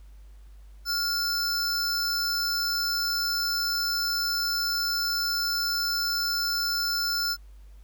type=tone pair together; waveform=square; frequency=1396.9 / 5278 Hz; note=F6 / E8; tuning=0 / +1 cents; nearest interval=octave + major seventh; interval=2301 cents; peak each=-30 / -27 dBFS; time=0.85-7.37 s; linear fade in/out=50 ms; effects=added 50 Hz sine -45 dBFS peak until 7.83 s + pink hiss -65 dBFS RMS until 7.83 s